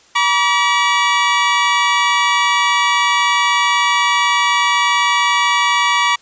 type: tone pair together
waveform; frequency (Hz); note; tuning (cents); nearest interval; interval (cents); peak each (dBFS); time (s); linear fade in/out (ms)
20% pulse; 960.6 / 1149; B5 / D6; -48 / -38; minor third; 310; -10; 0.15-6.16; 10
effects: white hiss -49 dBFS RMS until 6.21 s + resampled to 16000 Hz